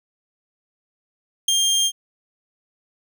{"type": "tone with ADSR envelope", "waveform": "25% pulse", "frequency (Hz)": 3198, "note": "G7", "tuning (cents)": 34, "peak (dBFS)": -9, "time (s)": [1.48, 1.92], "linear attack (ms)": 6, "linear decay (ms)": 5, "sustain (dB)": -4, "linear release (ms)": 60, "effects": []}